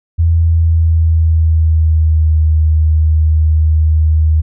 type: tone with pitch glide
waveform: sine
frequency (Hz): 82.9 to 78.25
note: E2 to D#2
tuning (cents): +10 to +10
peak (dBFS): -7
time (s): 0.18-4.42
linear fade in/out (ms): 20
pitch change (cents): -100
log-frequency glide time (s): 0.31-2.42
effects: none